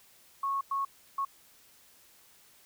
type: tone bursts at uneven times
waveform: sine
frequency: 1100 Hz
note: C#6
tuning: 14 cents flat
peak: -28 dBFS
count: 3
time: 0.43-0.61 / 0.71-0.85 / 1.18-1.25 s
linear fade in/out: 5 ms
effects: white hiss -60 dBFS RMS until 2.65 s